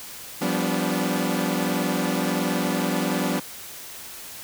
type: chord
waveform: sawtooth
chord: G dominant seventh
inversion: third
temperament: equal with one note detuned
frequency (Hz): 174.61 / 196 / 246.9 / 288.8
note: F3 / G3 / B3 / D4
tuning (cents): 0 / 0 / 0 / -29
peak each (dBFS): -24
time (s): 0.41-3.4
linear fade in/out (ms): 10
effects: white hiss -39 dBFS RMS until 4.43 s